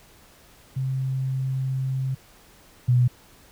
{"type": "tone pair in turn", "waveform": "sine", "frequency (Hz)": [132.2, 123.73], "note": ["C3", "B2"], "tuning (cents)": [18, 4], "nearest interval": "minor second", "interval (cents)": 114, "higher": "first", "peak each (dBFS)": [-23, -15], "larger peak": "second", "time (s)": [[0.76, 2.15], [2.88, 3.08]], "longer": "first", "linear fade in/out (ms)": 10, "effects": ["pink hiss -53 dBFS RMS until 3.51 s"]}